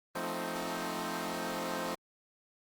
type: chord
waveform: 10% pulse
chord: F dominant seventh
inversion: none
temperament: equal with one note detuned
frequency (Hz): 174.61 / 220 / 261.6 / 313.3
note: F3 / A3 / C4 / Eb4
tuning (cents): 0 / 0 / 0 / +12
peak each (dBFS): -32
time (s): 0.15-1.95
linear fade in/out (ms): 5
effects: Opus 24 kbps